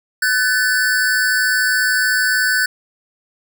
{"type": "tone pair together", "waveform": "square", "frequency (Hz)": [1510, 1743.7], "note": ["F#6", "A6"], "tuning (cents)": [35, -16], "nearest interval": "major second", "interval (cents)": 249, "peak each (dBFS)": [-16, -20], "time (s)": [0.22, 2.66], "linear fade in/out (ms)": 5, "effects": []}